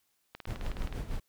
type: click train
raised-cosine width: 0.3 ms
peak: -26 dBFS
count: 12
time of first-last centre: 0.35-0.926 s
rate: 19.1 Hz
type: noise with tremolo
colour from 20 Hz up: brown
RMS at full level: -33 dBFS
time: 0.47-1.2 s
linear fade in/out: 5 ms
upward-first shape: sine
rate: 6.3 Hz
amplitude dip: 65%
effects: white hiss -75 dBFS RMS until 1.28 s